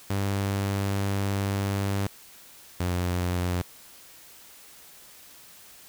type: tone pair in turn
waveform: sawtooth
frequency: 99 / 89.34 Hz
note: G2 / F2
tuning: +18 / +40 cents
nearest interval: major second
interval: 178 cents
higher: first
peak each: -21 dBFS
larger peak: neither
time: 0.1-2.07 / 2.8-3.62 s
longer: first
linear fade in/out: 5 ms
effects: white hiss -50 dBFS RMS until 5.88 s

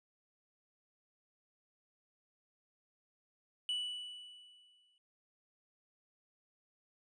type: tone with exponential decay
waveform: triangle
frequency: 2960 Hz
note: F#7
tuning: in tune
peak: -31 dBFS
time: 3.69-4.98 s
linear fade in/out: 1 ms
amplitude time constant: 280 ms
effects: resampled to 22050 Hz

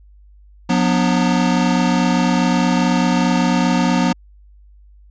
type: tone cluster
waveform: square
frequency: 179.5 / 244.3 / 292.3 / 920 Hz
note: F3 / B3 / D4 / A#5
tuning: +48 / -19 / -8 / -23 cents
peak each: -18 / -18 / -23 / -26 dBFS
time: 0.69-4.13 s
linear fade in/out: 10 ms
effects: added 50 Hz sine -43 dBFS peak until 5.1 s + resampled to 16000 Hz

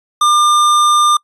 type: tone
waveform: square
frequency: 1200 Hz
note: D6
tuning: 37 cents sharp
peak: -9 dBFS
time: 0.21-1.17 s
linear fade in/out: 5 ms
effects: noise-tail reverb RT60 0.1 s tail -26 dB re dry + resampled to 24000 Hz

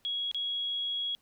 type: tone with dropouts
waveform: sine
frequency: 3322 Hz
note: G#7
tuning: in tune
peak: -30 dBFS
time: 0.05-1.15 s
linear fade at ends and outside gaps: 0 ms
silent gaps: 0.314-0.346 s
effects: pink hiss -69 dBFS RMS until 1.21 s

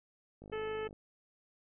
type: click train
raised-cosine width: 2 ms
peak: -38 dBFS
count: 27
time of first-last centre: 0.42-0.929 s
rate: 51.1 Hz
type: harmonic tone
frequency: 434.8 Hz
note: A4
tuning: 21 cents flat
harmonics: 1 / 2 / 3 / 4 / 5 / 6 / 7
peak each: -36 / -48 / -47 / -49 / -52 / -53 / -54 dBFS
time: 0.52-0.88 s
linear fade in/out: 10 ms
effects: none

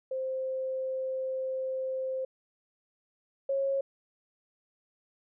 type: tone pair in turn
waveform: sine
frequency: 523.3 / 546 Hz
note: C5 / C#5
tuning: 0 / -26 cents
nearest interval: minor second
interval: 74 cents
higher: second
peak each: -30 / -26 dBFS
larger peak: second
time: 0.11-2.25 / 3.49-3.81 s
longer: first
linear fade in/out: 5 ms
effects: none

